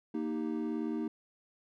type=chord; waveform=triangle; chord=Eb major; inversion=second; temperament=equal; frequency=233.1 / 311.1 / 392 Hz; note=Bb3 / Eb4 / G4; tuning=0 / 0 / 0 cents; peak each=-34 / -33 / -39 dBFS; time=0.14-1.08 s; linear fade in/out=5 ms; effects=none